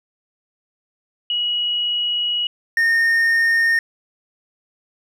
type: tone pair in turn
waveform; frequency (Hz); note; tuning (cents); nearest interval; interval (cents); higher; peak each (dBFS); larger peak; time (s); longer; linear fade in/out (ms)
sine / triangle; 2911 / 1833.8; F#7 / A#6; -29 / -29; minor sixth; 800; first; -18 / -12; second; 1.3-2.47 / 2.77-3.79; first; 2
effects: none